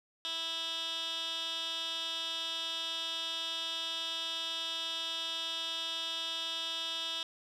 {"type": "tone with band-pass filter", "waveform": "15% pulse", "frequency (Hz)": 328.2, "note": "E4", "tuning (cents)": -8, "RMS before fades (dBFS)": -37, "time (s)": [0.25, 7.23], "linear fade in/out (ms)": 0, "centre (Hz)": 3600, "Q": 4.2, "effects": []}